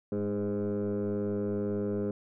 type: tone with frequency modulation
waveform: sine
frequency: 308.3 Hz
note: D#4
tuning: 16 cents flat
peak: -26 dBFS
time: 0.12-2.11 s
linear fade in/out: 2 ms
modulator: 102 Hz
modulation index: 1.8
effects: tanh soft clip ceiling -27 dBFS